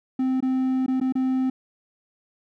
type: tone with dropouts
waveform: triangle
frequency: 260 Hz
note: C4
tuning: 11 cents flat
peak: -18 dBFS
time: 0.19-1.5 s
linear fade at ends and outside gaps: 5 ms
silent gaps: 0.405-0.425 / 0.863-0.88 / 1.001-1.012 / 1.124-1.153 s
effects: none